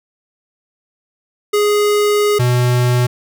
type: tone pair in turn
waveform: square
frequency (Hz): 415.3 / 123.47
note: G#4 / B2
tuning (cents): 0 / 0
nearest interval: octave + major sixth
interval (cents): 2100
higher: first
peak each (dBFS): -12 / -12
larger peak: neither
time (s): 1.53-2.39 / 2.39-3.07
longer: first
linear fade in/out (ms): 10
effects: none